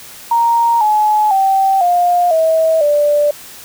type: tone with pitch steps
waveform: sine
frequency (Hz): 932.3 / 850 / 775 / 706.6 / 644.2 / 587.3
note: A#5 / G#5 / G5 / F5 / E5 / D5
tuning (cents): 0 / +40 / -20 / +20 / -40 / 0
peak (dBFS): -9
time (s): 0.31-3.31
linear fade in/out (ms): 5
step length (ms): 500
effects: white hiss -35 dBFS RMS until 3.64 s